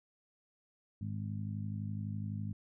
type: harmonic tone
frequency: 51.91 Hz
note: G#1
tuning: in tune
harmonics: 2 / 3 / 4 / 5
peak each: -38 / -44 / -42 / -51 dBFS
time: 1.01-2.53 s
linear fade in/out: 5 ms
effects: none